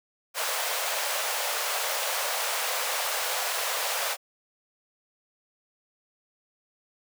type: high-pass noise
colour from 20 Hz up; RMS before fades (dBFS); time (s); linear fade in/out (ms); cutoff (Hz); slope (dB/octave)
pink; -29; 0.34-4.17; 50; 510; 48
effects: none